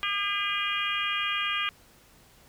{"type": "harmonic tone with a mistuned harmonic", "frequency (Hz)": 403.9, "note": "G#4", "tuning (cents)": -48, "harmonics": [3, 4, 5, 6, 7, 8], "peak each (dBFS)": [-32, -35, -36, -32, -33, -34], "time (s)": [0.03, 1.69], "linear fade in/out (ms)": 0, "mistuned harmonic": 7, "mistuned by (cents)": 15, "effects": ["pink hiss -57 dBFS RMS until 2.48 s"]}